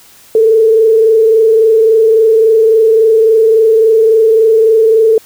sine tone with frequency modulation, 444.6 Hz, A4, 18 cents sharp, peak -4 dBFS, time 0.35-5.18 s, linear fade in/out 2 ms, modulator 23.6 Hz, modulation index 0.52, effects white hiss -41 dBFS RMS until 5.25 s

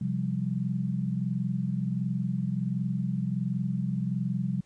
sine chord, C suspended fourth, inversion none, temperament equal, 130.81 / 174.61 / 196 Hz, C3 / F3 / G3, 0 / 0 / 0 cents, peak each -31 dBFS, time 0.01-4.61 s, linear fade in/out 5 ms, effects pink hiss -66 dBFS RMS until 4.65 s + resampled to 22050 Hz

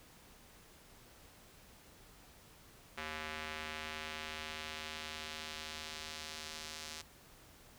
square tone with band-pass filter sweep, 77.78 Hz, D#2, in tune, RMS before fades -45 dBFS, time 2.97-7.02 s, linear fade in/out 10 ms, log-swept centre 2100 to 5300 Hz, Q 1.1, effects pink hiss -60 dBFS RMS until 7.78 s

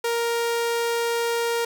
sawtooth tone, 467.5 Hz, A#4, 5 cents sharp, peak -18 dBFS, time 0.04-1.65 s, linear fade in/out 5 ms, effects none

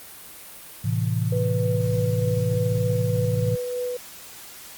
sine chord, A minor, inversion none, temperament equal, 110 / 130.81 / 164.81 Hz, A2 / C3 / E3, 0 / 0 / 0 cents, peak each -23 / -27 / -27 dBFS, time 0.84-3.56 s, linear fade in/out 10 ms
sine tone with tremolo, 493.9 Hz, B4, in tune, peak -24 dBFS, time 1.32-3.97 s, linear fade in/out 5 ms, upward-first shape sine, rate 3.3 Hz, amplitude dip 25%
effects white hiss -42 dBFS RMS until 4.77 s + Opus 32 kbps

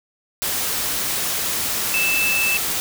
sine tone in noise, 2637 Hz, E7, in tune, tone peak -18 dBFS, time 1.94-2.57 s, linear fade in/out 0 ms, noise white, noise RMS -23 dBFS, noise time 0.42-2.8 s, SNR +2 dB, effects none

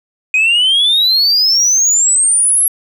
sine exponential sweep, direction up, 2482 to 11350 Hz, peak -6 dBFS, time 0.34-2.68 s, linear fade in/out 2 ms, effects tanh soft clip ceiling -7 dBFS

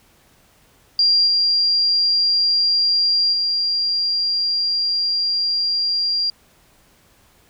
sine tone with level steps, 4771 Hz, D8, 26 cents sharp, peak -12 / -14 / -17 dBFS, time 0.99-6.3 s, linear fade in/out 2 ms, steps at 1.26 / 3.32 s, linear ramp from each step 20 ms, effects pink hiss -55 dBFS RMS until 7.49 s

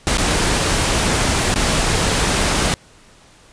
pink noise with dropouts, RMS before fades -17 dBFS, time 0.07-2.74 s, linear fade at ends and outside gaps 0 ms, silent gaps 0.172-0.182 / 1.541-1.559 s, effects pink hiss -48 dBFS RMS until 3.52 s + resampled to 22050 Hz

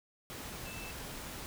sine tone in noise, 2644 Hz, E7, 5 cents sharp, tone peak -47 dBFS, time 0.66-0.91 s, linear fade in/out 0 ms, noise pink, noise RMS -44 dBFS, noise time 0.3-1.46 s, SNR -6 dB, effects none

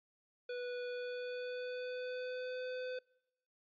square tone with pitch glide, 492.1 to 506.2 Hz, B4 to B4, -6 to +43 cents, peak -40 dBFS, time 0.49-2.99 s, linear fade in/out 5 ms, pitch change +49 cents, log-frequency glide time 0.88-2.64 s, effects noise-tail reverb RT60 0.8 s tail -26 dB re dry + resampled to 11025 Hz

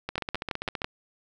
two click trains, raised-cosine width 0.3 ms, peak -12 / -15 dBFS, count 5 / 12, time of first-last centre 0.18-0.844 / 0.09-0.818 s, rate 6.02 / 15.1 Hz, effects none

